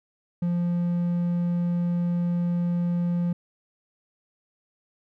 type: tone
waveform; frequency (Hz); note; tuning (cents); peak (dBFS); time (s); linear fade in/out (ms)
triangle; 174; F3; -6; -20; 0.42-3.33; 5
effects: none